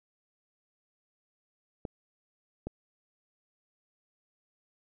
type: clicks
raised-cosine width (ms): 2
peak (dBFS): -22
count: 2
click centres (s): 1.852 / 2.67
effects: none